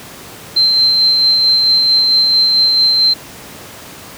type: tone with tremolo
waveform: sine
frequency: 4117 Hz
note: C8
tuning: 29 cents flat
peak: -7 dBFS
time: 0.56-3.14 s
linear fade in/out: 10 ms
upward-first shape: sine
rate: 4.5 Hz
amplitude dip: 25%
effects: pink hiss -33 dBFS RMS until 4.17 s + high-pass 100 Hz 12 dB/octave